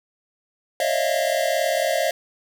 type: tone cluster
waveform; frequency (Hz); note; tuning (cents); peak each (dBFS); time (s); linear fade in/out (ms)
square; 547 / 611 / 649 / 693; C#5 / D#5 / E5 / F5; -23 / -32 / -27 / -14; -26; 0.8-2.11; 2
effects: none